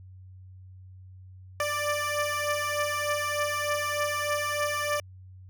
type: beating tone pair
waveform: 15% pulse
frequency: 587.3 / 590.6 Hz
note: D5 / D5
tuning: 0 / +10 cents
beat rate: 3.3 Hz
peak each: -25 / -22 dBFS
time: 1.6-5 s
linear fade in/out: 2 ms
effects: added 93 Hz sine -45 dBFS peak until 5.49 s